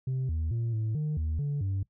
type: tone with pitch steps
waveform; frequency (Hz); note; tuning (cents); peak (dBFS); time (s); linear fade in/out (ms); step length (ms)
sine; 130.4 / 79.6 / 116 / 109.9 / 151.9 / 78.4 / 144 / 96.8; C3 / D#2 / A#2 / A2 / D#3 / D#2 / D3 / G2; -5 / +40 / -8 / -2 / -41 / +14 / -34 / -21; -25; 0.07-1.83; 5; 220
effects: noise-tail reverb RT60 0.1 s tail -20 dB re dry + tanh soft clip ceiling -26 dBFS